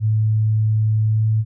sine tone with pitch glide, 108.7 to 109.58 Hz, A2 to A2, -21 to -7 cents, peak -14 dBFS, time 0-1.45 s, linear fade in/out 50 ms, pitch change +14 cents, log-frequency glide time 1.07-1.25 s, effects none

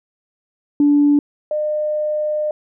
sine tone pair in turn, 290 / 605.5 Hz, D4 / D#5, -22 / -47 cents, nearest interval octave + minor second, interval 1275 cents, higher second, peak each -9 / -17 dBFS, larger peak first, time 0.8-1.19 / 1.51-2.51 s, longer second, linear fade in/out 2 ms, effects tanh soft clip ceiling -5 dBFS

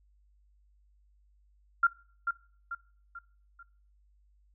sine tone with echo, 1385 Hz, F6, 15 cents flat, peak -19 dBFS, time 1.83-1.87 s, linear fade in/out 5 ms, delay 440 ms, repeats 4, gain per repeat -7 dB, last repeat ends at 3.63 s, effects noise-tail reverb RT60 0.5 s tail -23 dB re dry + added 50 Hz sine -62 dBFS peak until 4.54 s

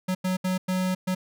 square tone bursts at uneven times, 185 Hz, F#3, in tune, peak -24 dBFS, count 5, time 0.08-0.15 / 0.24-0.37 / 0.44-0.58 / 0.68-0.95 / 1.07-1.15 s, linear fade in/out 10 ms, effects none

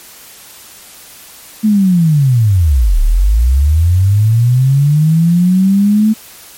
sine linear two-way sweep, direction down then up, 220.3 to 33.98 to 220.3 Hz, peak -6 dBFS, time 1.63-6.14 s, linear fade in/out 20 ms, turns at 3 s, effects white hiss -36 dBFS RMS until 6.57 s + MP3 64 kbps

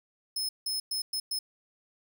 sawtooth tone bursts at uneven times, 5190 Hz, E8, 28 cents flat, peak -27 dBFS, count 5, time 0.36-0.49 / 0.66-0.8 / 0.91-1.02 / 1.13-1.2 / 1.31-1.39 s, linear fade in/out 5 ms, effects none

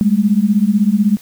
sine beating tone pair, 198.8 / 214.8 Hz, G3 / A3, +25 / -41 cents, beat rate 16 Hz, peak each -13 dBFS, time 0.01-1.17 s, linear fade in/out 0 ms, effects white hiss -43 dBFS RMS until 1.21 s

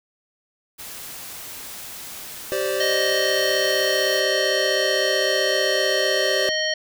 white noise, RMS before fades -36 dBFS, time 0.78-4.21 s, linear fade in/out 20 ms
square chord, G suspended fourth, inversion none, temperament equal with one note detuned, 387.3 / 523.3 / 587.3 Hz, G4 / C5 / D5, -21 / 0 / 0 cents, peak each -27 dBFS, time 2.52-6.49 s, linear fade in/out 0 ms
harmonic tone, 623 Hz, D#5, 2 cents sharp, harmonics 1 / 3 / 5 / 7 / 9, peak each -26 / -25 / -27 / -28 / -31 dBFS, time 2.8-6.74 s, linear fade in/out 5 ms
effects none

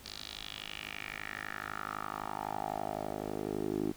10% pulse tone with band-pass filter sweep, 51.91 Hz, G#1, in tune, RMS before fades -39 dBFS, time 0.04-3.92 s, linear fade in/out 10 ms, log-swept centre 4600 to 330 Hz, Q 3.5, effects pink hiss -54 dBFS RMS until 3.96 s

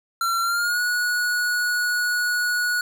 square tone with pitch glide, 1363 to 1460.8 Hz, F6 to F#6, -43 to -23 cents, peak -21 dBFS, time 0.21-2.81 s, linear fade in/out 2 ms, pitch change +120 cents, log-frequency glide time 0.42-0.8 s, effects none

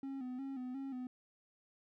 triangle tone with vibrato, 261.6 Hz, C4, in tune, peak -38 dBFS, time 0.03-1.07 s, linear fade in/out 2 ms, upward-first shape square, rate 2.8 Hz, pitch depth 65 cents each way, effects none

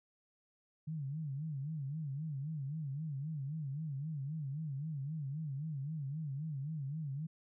sine tone with vibrato, 146.83 Hz, D3, in tune, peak -37 dBFS, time 0.87-7.27 s, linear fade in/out 10 ms, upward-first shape sine, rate 3.8 Hz, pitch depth 160 cents each way, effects none

